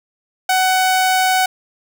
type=tone; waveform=sawtooth; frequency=748 Hz; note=F#5; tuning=19 cents sharp; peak=-9 dBFS; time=0.49-1.46 s; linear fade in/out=5 ms; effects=none